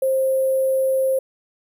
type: tone with sample-and-hold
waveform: sine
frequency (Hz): 529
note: C5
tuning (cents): +19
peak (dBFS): -16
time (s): 0.02-1.19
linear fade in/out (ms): 5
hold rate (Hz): 11025
effects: none